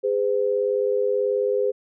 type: tone pair together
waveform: sine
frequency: 409.6 / 508.1 Hz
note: G#4 / B4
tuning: -24 / +49 cents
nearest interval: major third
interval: 373 cents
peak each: -22 dBFS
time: 0.03-1.72 s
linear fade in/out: 20 ms
effects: none